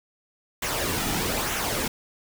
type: noise with flanger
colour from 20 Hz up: pink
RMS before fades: -27 dBFS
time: 0.62-1.88 s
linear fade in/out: 5 ms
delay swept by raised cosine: 0.21 to 1.91 ms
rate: 1.1 Hz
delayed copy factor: -0.5
effects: none